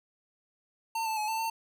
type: tone with pitch steps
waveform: square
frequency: 904 / 881 / 851 / 890 / 902 Hz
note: A5 / A5 / G#5 / A5 / A5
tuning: +47 / +2 / +42 / +20 / +43 cents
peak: -30 dBFS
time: 0.95-1.5 s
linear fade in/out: 5 ms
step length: 110 ms
effects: none